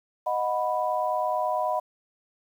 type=chord; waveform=sine; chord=B major; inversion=first; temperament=equal with one note detuned; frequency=622.3 / 731.5 / 987.8 Hz; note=D#5 / F#5 / B5; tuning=0 / -20 / 0 cents; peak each=-28 dBFS; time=0.26-1.8 s; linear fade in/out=10 ms; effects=9-bit